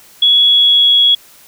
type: tone with pitch glide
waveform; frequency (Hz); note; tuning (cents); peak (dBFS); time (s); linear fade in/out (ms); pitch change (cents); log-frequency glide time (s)
sine; 3365 to 3342; G#7 to G#7; +22 to +10; -6; 0.22-1.15; 5; -12; 0.42-0.94
effects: white hiss -43 dBFS RMS until 1.47 s